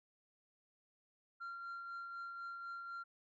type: tone with tremolo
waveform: sine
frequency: 1380 Hz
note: F6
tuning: 21 cents flat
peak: -40 dBFS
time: 1.4-3.04 s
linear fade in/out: 20 ms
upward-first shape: triangle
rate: 4 Hz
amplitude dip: 45%
effects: tanh soft clip ceiling -42 dBFS